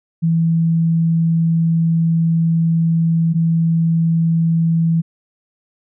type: tone pair in turn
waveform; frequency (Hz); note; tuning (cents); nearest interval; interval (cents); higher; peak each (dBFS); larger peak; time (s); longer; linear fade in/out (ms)
sine; 164.81 / 164.81; E3 / E3; 0 / 0; unison; 0; neither; -12; neither; 0.22-3.34 / 3.34-5.02; first; 20
effects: none